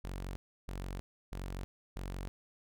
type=tone bursts; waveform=sawtooth; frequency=46.25 Hz; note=F#1; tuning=in tune; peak=-35 dBFS; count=4; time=0.04-2.28 s; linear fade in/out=0 ms; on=320 ms; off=320 ms; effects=none